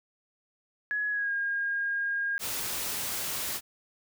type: tone with pitch glide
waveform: sine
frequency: 1684 to 1621.9 Hz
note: G#6 to G#6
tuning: +24 to -41 cents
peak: -27 dBFS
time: 0.91-2.38 s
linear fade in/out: 0 ms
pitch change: -65 cents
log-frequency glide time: 1.1-1.32 s
type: noise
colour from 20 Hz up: white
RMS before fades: -33 dBFS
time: 2.39-3.61 s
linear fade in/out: 50 ms
effects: none